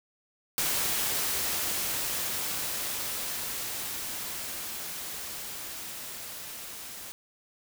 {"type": "noise with level ramp", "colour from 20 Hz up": "white", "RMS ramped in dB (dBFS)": [-28, -42], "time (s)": [0.58, 7.12], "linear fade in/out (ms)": 0, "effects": []}